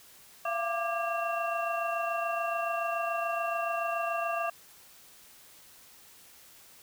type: tone cluster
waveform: sine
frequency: 675 / 702 / 1182 / 1628 / 2729 Hz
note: E5 / F5 / D6 / G#6 / F7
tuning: +41 / +9 / +11 / -35 / -41 cents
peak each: -32 / -39 / -33 / -40 / -38 dBFS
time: 0.45-4.5 s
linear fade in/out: 5 ms
effects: white hiss -55 dBFS RMS until 6.82 s